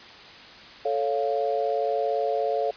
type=chord; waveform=sine; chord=A augmented; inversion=none; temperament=equal with one note detuned; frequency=440 / 557.3 / 698.5 Hz; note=A4 / C#5 / E#5; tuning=0 / +9 / 0 cents; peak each=-27 / -27 / -27 dBFS; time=0.85-2.71 s; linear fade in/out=5 ms; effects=white hiss -45 dBFS RMS until 2.76 s + resampled to 11025 Hz